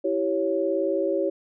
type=chord; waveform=sine; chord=C# diminished; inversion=first; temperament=equal with one note detuned; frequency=329.6 / 388.6 / 554.4 Hz; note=E4 / G4 / C#5; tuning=0 / -15 / 0 cents; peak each=-27 / -26 / -25 dBFS; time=0.04-1.3 s; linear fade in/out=10 ms; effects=none